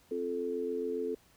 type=chord; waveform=sine; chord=F major; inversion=second; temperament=just; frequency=261.9 / 349.2 / 436.5 Hz; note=C4 / F4 / A4; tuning=+2 / 0 / -14 cents; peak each=-39 / -39 / -33 dBFS; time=0.11-1.15 s; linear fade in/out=5 ms; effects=pink hiss -64 dBFS RMS until 1.36 s